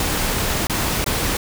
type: noise with dropouts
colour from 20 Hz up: pink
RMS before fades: -21 dBFS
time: 0-1.37 s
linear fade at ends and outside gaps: 2 ms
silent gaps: 0.67-0.697 / 1.043-1.062 s
effects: none